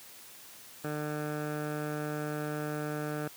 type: tone with low-pass filter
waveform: 15% pulse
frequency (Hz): 150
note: D3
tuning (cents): +37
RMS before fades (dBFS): -35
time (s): 0.84-3.28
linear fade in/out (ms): 5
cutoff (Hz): 1500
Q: 1.5
effects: white hiss -51 dBFS RMS until 3.36 s + high-pass 80 Hz 12 dB/octave